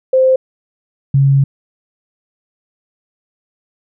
sine tone pair in turn, 521 / 137.68 Hz, C5 / C#3, -7 / -11 cents, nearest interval octave + major seventh, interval 2304 cents, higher first, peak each -7 dBFS, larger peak neither, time 0.13-0.36 / 1.14-1.44 s, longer second, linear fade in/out 5 ms, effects none

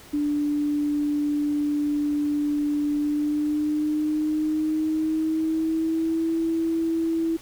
sine tone with pitch glide, 293.7 to 327.8 Hz, D4 to E4, 0 to -10 cents, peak -21 dBFS, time 0.13-7.37 s, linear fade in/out 10 ms, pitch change +190 cents, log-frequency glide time 2.93-6.34 s, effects pink hiss -47 dBFS RMS until 7.41 s

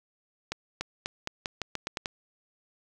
accelerating click train, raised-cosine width 0.2 ms, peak -14 dBFS, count 10, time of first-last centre 0.52-2.058 s, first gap 290 ms, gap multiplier 0.86, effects none

